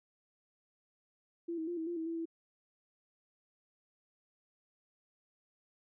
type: tone with pitch steps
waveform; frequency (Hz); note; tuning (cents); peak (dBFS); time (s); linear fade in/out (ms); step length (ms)
sine; 338.8 / 320.4 / 348.1 / 322.8 / 345.8 / 323.3 / 331.8 / 329.6; E4 / E4 / F4 / E4 / F4 / E4 / E4 / E4; +48 / -49 / -6 / -36 / -17 / -34 / +11 / 0; -35; 1.48-2.256; 10; 97
effects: none